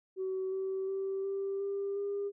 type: tone with pitch steps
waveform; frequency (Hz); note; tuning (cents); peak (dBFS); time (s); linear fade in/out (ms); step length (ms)
sine; 377.8 / 382.6 / 387.5 / 392.5 / 397.5 / 402.6; F#4 / G4 / G4 / G4 / G4 / G4; +36 / -42 / -20 / +2 / +24 / +46; -31; 0.16-2.32; 50; 360
effects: tanh soft clip ceiling -28 dBFS